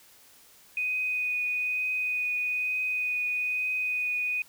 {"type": "tone with vibrato", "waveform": "sine", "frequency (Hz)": 2489, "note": "D#7", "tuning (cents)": 0, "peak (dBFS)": -26, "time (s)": [0.77, 4.42], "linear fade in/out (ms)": 2, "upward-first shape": "triangle", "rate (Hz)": 1.1, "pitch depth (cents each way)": 13, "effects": ["white hiss -56 dBFS RMS until 4.48 s"]}